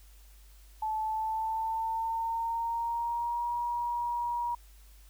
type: tone with pitch glide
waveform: sine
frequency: 870 to 954.2 Hz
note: A5 to A#5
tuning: -20 to +40 cents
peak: -29 dBFS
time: 0.82-4.55 s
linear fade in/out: 5 ms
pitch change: +160 cents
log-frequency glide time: 0.99-3.51 s
effects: added 50 Hz sine -52 dBFS peak until 5.09 s + white hiss -62 dBFS RMS until 5.09 s